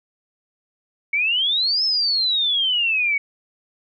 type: exponential two-way sweep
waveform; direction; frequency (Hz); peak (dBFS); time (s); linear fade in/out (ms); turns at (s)
sine; up then down; 2221 to 5300 to 2221; -17; 1.13-3.18; 5; 1.84
effects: none